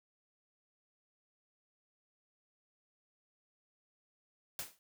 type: noise with exponential decay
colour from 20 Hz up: white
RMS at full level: -37 dBFS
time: 4.59-4.79 s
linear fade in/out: 1 ms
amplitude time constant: 42 ms
effects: none